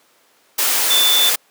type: tone in noise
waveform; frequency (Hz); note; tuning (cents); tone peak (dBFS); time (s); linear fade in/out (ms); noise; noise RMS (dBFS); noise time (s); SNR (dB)
sine; 3520; A7; 0; -13; 0.9-1.3; 10; white; -17; 0.58-1.36; +1
effects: pink hiss -55 dBFS RMS until 1.5 s + high-pass 400 Hz 12 dB/octave